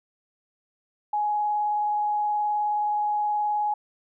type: tone with vibrato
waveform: sine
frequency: 837 Hz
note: G#5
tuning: 13 cents sharp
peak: -22 dBFS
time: 1.13-3.74 s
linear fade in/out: 5 ms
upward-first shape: sine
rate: 19 Hz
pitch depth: 9 cents each way
effects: none